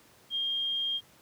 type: tone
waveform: sine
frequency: 3217 Hz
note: G7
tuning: 44 cents sharp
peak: -28 dBFS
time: 0.3-1.01 s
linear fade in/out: 50 ms
effects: pink hiss -59 dBFS RMS until 1.21 s + high-pass 100 Hz 12 dB/octave